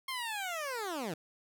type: linear sweep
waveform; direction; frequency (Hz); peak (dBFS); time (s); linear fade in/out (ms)
15% pulse; down; 1077 to 146.83; -29; 0.08-1.14; 5
effects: none